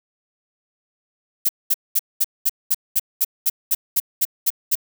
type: noise bursts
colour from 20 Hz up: violet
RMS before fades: -17 dBFS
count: 14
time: 1.45-4.754 s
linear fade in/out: 10 ms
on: 41 ms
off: 210 ms
effects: none